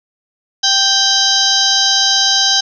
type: harmonic tone with a mistuned harmonic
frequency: 784 Hz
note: G5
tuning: in tune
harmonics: 1 / 2 / 4 / 5 / 6 / 7 / 8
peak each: -22 / -21 / -16 / -16 / -16 / -20 / -19 dBFS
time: 0.63-2.61 s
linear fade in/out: 10 ms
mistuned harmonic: 6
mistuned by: +68 cents
effects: none